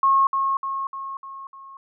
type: tone with echo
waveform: sine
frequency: 1086 Hz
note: C#6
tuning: 36 cents flat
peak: -14 dBFS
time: 0.03-0.27 s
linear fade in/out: 2 ms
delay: 300 ms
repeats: 5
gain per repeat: -5 dB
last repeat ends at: 1.77 s
effects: none